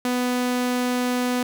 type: tone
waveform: sawtooth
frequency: 248.2 Hz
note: B3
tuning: 9 cents sharp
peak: -17 dBFS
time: 0.05-1.43 s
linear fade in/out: 2 ms
effects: none